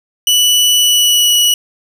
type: tone with pitch glide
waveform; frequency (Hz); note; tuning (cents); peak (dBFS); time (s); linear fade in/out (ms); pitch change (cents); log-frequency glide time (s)
sawtooth; 2960 to 2933; F#7 to F#7; 0 to -16; -5; 0.27-1.54; 2; -16; 0.79-1.36
effects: none